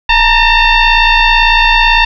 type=tone with frequency modulation; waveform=sine; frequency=880 Hz; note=A5; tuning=in tune; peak=-5 dBFS; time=0.09-2.05 s; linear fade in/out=5 ms; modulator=909 Hz; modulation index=3; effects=none